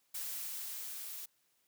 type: noise with level ramp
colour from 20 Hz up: blue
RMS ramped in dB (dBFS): -40 to -45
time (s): 0.14-1.26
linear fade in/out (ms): 10
effects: white hiss -75 dBFS RMS until 1.67 s + high-pass 100 Hz 12 dB/octave